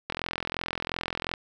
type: click train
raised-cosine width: 0.3 ms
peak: -13 dBFS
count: 54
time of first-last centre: 0.1-1.338 s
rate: 42.8 Hz
effects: 9-bit